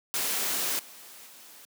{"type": "noise with level steps", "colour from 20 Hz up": "white", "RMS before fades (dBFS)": [-29, -48, -50], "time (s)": [0.14, 1.65], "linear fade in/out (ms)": 0, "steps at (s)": [0.79, 1.26], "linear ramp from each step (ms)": 2, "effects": ["high-pass 200 Hz 12 dB/octave"]}